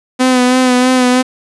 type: tone with vibrato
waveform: sawtooth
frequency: 252.9 Hz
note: B3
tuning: 41 cents sharp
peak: -4 dBFS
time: 0.19-1.23 s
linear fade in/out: 20 ms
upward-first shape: sine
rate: 3.1 Hz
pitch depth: 31 cents each way
effects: resampled to 24000 Hz + 7-bit